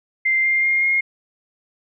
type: tone with pitch steps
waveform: sine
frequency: 2090 / 2107 / 2124 / 2141 Hz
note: C7 / C7 / C7 / C7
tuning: -2 / +12 / +25 / +39 cents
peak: -15 dBFS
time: 0.25-1.01 s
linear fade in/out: 10 ms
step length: 190 ms
effects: none